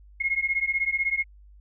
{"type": "beating tone pair", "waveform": "sine", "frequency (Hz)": [2150, 2166], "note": ["C7", "C#7"], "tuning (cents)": [47, -41], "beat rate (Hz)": 16, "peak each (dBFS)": -26, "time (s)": [0.2, 1.24], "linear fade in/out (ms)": 10, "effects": ["added 50 Hz sine -48 dBFS peak until 1.6 s"]}